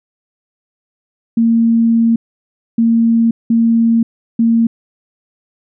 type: tone bursts at uneven times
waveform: sine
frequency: 229.5 Hz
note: A#3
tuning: 27 cents flat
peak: -8 dBFS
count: 4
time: 1.37-2.16 / 2.78-3.31 / 3.5-4.03 / 4.39-4.67 s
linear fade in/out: 5 ms
effects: none